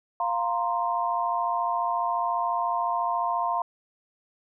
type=chord; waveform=sine; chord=F suspended fourth; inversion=none; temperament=equal; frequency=698.5 / 932.3 / 1046.5 Hz; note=F5 / Bb5 / C6; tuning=0 / 0 / 0 cents; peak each=-28 dBFS; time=0.2-3.62 s; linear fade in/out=2 ms; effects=none